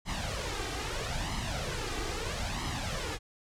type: noise with flanger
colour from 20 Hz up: pink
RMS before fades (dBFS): -34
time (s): 0.05-3.19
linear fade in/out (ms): 50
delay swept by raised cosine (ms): 0.98 to 2.58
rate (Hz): 0.77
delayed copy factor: +0.65
effects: low-pass 7000 Hz 12 dB/octave